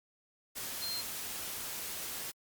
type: tone in noise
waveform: sine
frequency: 4186 Hz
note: C8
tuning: in tune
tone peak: -36 dBFS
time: 0.81-1.02 s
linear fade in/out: 20 ms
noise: white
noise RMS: -40 dBFS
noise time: 0.55-2.32 s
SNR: +1 dB
effects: Opus 48 kbps